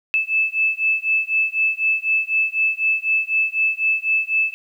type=beating tone pair; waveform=sine; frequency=2620 / 2624 Hz; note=E7 / E7; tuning=-11 / -9 cents; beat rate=4 Hz; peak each=-20 dBFS; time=0.14-4.54 s; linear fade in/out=0 ms; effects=9-bit